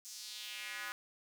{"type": "tone with high-pass filter sweep", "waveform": "square", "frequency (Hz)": 112.8, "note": "A2", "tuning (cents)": 44, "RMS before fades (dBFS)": -45, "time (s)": [0.05, 0.92], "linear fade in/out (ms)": 0, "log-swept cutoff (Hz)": [6400, 1400], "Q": 2.3, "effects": ["11-bit"]}